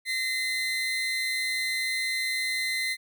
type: tone pair together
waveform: 30% pulse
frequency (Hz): 1848 / 2057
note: A#6 / C7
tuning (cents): -16 / -30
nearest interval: major second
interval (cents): 186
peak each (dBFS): -35 / -24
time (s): 0.05-2.97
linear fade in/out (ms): 50
effects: none